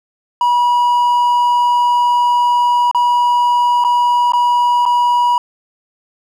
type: tone with dropouts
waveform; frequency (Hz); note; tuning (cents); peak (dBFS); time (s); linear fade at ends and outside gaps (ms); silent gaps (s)
triangle; 969; B5; -33; -8; 0.41-5.38; 2; 2.913-2.947 / 3.84-3.847 / 4.321-4.334 / 4.854-4.861
effects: none